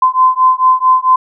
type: beating tone pair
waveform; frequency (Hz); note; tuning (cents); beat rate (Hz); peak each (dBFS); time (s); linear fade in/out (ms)
sine; 1026 / 1030.5; C6 / C6; -34 / -27; 4.5; -10; 0.02-1.16; 5
effects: none